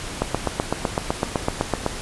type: click train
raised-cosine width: 1 ms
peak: -5 dBFS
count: 14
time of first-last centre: 0.22-1.863 s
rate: 7.91 Hz
effects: pink hiss -32 dBFS RMS until 2.01 s + resampled to 24000 Hz